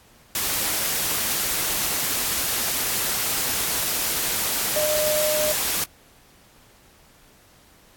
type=tone in noise; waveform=sine; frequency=607 Hz; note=D#5; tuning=43 cents flat; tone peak=-21 dBFS; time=4.76-5.52 s; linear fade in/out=2 ms; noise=white; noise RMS=-24 dBFS; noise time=0.35-5.84 s; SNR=0 dB; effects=pink hiss -54 dBFS RMS until 7.96 s + AAC 64 kbps